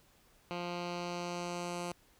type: tone with low-pass filter sweep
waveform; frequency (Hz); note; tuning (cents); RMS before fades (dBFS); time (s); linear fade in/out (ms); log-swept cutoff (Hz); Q
10% pulse; 175.1; F3; +5; -39; 0.51-1.92; 0; 3500 to 9200; 1.4
effects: pink hiss -66 dBFS RMS until 2.19 s